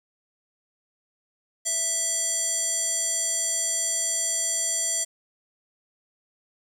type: tone with band-pass filter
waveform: square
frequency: 659.3 Hz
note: E5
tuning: in tune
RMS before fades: -26 dBFS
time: 1.65-5.05 s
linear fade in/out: 20 ms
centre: 7700 Hz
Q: 7.5
effects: 9-bit